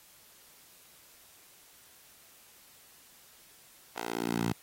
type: tone with high-pass filter sweep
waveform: 10% pulse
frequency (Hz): 57.8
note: A#1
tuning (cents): -14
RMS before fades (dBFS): -33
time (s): 3.96-4.53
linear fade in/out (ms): 5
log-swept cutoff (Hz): 670 to 120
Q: 1.3
effects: white hiss -58 dBFS RMS until 4.62 s + AAC 48 kbps